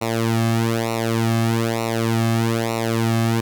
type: tone with flanger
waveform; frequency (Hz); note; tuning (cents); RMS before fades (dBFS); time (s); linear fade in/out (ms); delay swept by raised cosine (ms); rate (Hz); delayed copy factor
sawtooth; 114.3; A#2; -34; -20; 0.01-3.41; 10; 0.61 to 2.11; 1.1; -1
effects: none